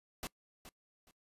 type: noise with echo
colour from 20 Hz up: pink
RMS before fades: -41 dBFS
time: 0.23-0.27 s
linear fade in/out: 0 ms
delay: 420 ms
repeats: 2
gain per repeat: -12 dB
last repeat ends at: 1.11 s
effects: noise-tail reverb RT60 0.1 s tail -23 dB re dry + resampled to 32000 Hz